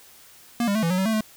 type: tone with pitch steps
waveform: square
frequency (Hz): 236.4 / 201 / 219.1 / 167.1 / 183.3 / 190.1 / 221.8 / 216.7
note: A#3 / G3 / A3 / E3 / F#3 / F#3 / A3 / A3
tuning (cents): +24 / +44 / -7 / +24 / -16 / +47 / +14 / -26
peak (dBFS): -21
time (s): 0.6-1.208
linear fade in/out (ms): 2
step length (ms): 76
effects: white hiss -50 dBFS RMS until 1.36 s